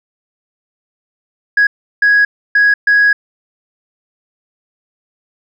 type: tone bursts at uneven times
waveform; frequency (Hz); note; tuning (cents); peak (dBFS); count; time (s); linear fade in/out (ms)
sine; 1661.2; G#6; 0; -5; 4; 1.57-1.67 / 2.02-2.25 / 2.55-2.74 / 2.87-3.13; 5
effects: tanh soft clip ceiling -4 dBFS